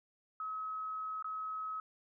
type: tone with dropouts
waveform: sine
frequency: 1280 Hz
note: D#6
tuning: 49 cents sharp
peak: -37 dBFS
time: 0.4-1.8 s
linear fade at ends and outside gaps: 2 ms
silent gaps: 1.225-1.244 s
effects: none